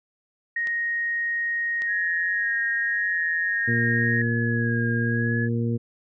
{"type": "tone with pitch glide", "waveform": "sine", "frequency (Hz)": [1870, 1857.1], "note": ["A#6", "A#6"], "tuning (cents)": [5, -7], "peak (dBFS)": -23, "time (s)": [0.56, 4.22], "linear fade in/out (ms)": 5, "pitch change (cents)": -12, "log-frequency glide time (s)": [3.12, 3.37]}
{"type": "clicks", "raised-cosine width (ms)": 0.2, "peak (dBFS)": -22, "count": 2, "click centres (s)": [0.672, 1.82]}
{"type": "tone with vibrato", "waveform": "sine", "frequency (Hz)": 1661.2, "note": "G#6", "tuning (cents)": 0, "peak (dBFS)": -27, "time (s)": [1.86, 5.49], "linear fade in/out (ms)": 50, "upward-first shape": "sine", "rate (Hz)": 0.9, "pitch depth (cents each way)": 40}
{"type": "harmonic tone", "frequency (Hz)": 117, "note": "A#2", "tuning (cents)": 7, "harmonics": [1, 2, 3, 4], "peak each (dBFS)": [-24, -26, -34, -33], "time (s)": [3.67, 5.78], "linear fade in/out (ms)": 20}
{"effects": []}